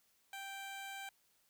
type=tone; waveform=15% pulse; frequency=784 Hz; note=G5; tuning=in tune; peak=-38 dBFS; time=0.33-1.09 s; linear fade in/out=2 ms; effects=white hiss -74 dBFS RMS until 1.49 s